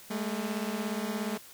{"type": "beating tone pair", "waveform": "sawtooth", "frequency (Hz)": [205, 222], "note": ["G#3", "A3"], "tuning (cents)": [-22, 16], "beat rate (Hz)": 17, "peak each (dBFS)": -30, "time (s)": [0.1, 1.38], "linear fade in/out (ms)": 10, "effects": ["white hiss -51 dBFS RMS until 1.53 s"]}